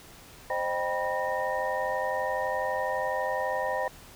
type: tone cluster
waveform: sine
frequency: 524 / 616 / 784 / 974 / 1841 Hz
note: C5 / D#5 / G5 / B5 / A#6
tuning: +2 / -17 / 0 / -24 / -22 cents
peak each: -32 / -33 / -33 / -33 / -35 dBFS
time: 0.5-3.88 s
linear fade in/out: 2 ms
effects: pink hiss -50 dBFS RMS until 4.15 s